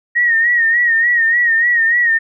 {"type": "tone with vibrato", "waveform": "sine", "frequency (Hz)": 1872, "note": "A#6", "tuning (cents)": 7, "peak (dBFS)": -10, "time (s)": [0.15, 2.19], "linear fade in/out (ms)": 20, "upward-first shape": "sine", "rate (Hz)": 3.4, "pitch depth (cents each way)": 66, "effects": []}